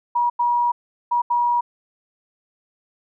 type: tone bursts at uneven times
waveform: sine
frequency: 960 Hz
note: B5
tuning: 49 cents flat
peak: -16 dBFS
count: 4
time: 0.15-0.3 / 0.39-0.72 / 1.11-1.22 / 1.3-1.61 s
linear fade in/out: 10 ms
effects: none